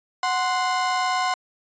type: tone pair together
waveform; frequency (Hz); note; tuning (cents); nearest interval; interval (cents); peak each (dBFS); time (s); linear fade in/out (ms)
35% pulse; 738 / 1044.5; F#5 / C6; -5 / -3; tritone; 602; -22; 0.23-1.34; 2
effects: resampled to 16000 Hz